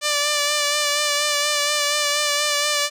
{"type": "tone with vibrato", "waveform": "5% pulse", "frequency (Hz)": 587.3, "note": "D5", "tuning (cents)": 0, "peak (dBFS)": -7, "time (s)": [0.01, 2.9], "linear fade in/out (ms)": 50, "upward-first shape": "sine", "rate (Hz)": 4.2, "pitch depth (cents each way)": 26, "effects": ["resampled to 32000 Hz"]}